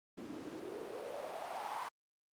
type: noise with band-pass filter sweep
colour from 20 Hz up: white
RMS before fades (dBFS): -44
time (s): 0.17-1.89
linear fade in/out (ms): 10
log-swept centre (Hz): 250 to 1000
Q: 4.2
effects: Opus 48 kbps